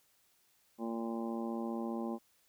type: harmonic tone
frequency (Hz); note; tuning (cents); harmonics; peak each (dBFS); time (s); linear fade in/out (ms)
114.9; A#2; -25; 2 / 3 / 4 / 5 / 6 / 7 / 8 / 9; -37 / -41 / -48 / -46 / -56 / -46 / -56 / -50; 0.78-2.19; 50
effects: white hiss -71 dBFS RMS until 2.48 s